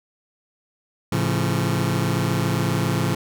sawtooth chord, A augmented, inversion none, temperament just, 110 / 137.5 / 171.88 Hz, A2 / C#3 / E#3, 0 / -14 / -27 cents, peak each -20 dBFS, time 1.12-3.15 s, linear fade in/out 5 ms, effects none

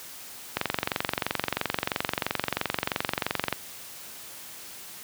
click train, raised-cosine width 0.3 ms, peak -8 dBFS, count 69, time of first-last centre 0.57-3.527 s, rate 23 Hz, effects white hiss -43 dBFS RMS until 5.03 s + high-pass 80 Hz 12 dB/octave

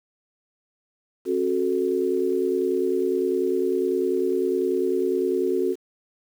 sine chord, F# diminished, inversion second, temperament equal with one note detuned, 268.5 / 370 / 440 Hz, C4 / F#4 / A4, +45 / 0 / 0 cents, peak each -28 / -22 / -26 dBFS, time 1.25-5.76 s, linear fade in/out 50 ms, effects 8-bit

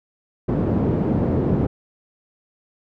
pink band-pass noise, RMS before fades -20 dBFS, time 0.48-1.67 s, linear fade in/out 10 ms, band 110 to 380 Hz, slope 12 dB/octave, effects none

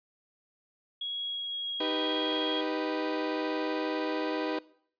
sine tone with pitch glide, 3322 to 3280 Hz, G#7 to G#7, 0 to -22 cents, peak -32 dBFS, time 1.01-2.61 s, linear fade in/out 5 ms, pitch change -22 cents, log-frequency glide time 1.13-1.97 s
30% pulse chord, Eb augmented, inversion none, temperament equal, 311.1 / 392 / 493.9 Hz, Eb4 / G4 / B4, 0 / 0 / 0 cents, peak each -30 / -34 / -31 dBFS, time 1.8-4.59 s, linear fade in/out 5 ms
white noise with exponential decay, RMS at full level -40 dBFS, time 2.32-2.5 s, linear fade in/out 5 ms, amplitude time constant 39 ms
effects noise-tail reverb RT60 0.6 s tail -21 dB re dry + resampled to 11025 Hz

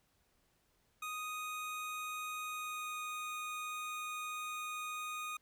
25% pulse tone with pitch glide, 1244.5 to 1237.3 Hz, D#6 to D#6, 0 to -10 cents, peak -36 dBFS, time 1.02-5.37 s, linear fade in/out 5 ms, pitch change -10 cents, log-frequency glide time 2.44-3 s, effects pink hiss -75 dBFS RMS until 5.41 s

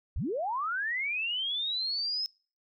sine linear sweep, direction up, 34.65 to 5200 Hz, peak -29 dBFS, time 0.16-2.26 s, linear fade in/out 0 ms, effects noise-tail reverb RT60 0.4 s tail -26 dB re dry

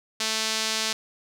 sawtooth tone with band-pass filter, 220 Hz, A3, in tune, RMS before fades -27 dBFS, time 0.2-0.93 s, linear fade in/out 5 ms, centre 4900 Hz, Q 1.2, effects none

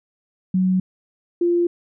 sine tone pair in turn, 185.8 / 346.7 Hz, F#3 / F4, +7 / -13 cents, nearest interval major seventh, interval 1080 cents, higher second, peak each -15 dBFS, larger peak neither, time 0.54-0.8 / 1.41-1.67 s, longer neither, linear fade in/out 5 ms, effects none

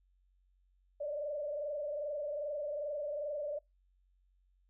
sine tone with frequency modulation, 588 Hz, D5, 2 cents sharp, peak -35 dBFS, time 1-3.59 s, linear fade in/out 10 ms, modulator 22.5 Hz, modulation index 1.1, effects noise-tail reverb RT60 0.2 s tail -26 dB re dry + added 46 Hz sine -68 dBFS peak until 4.69 s

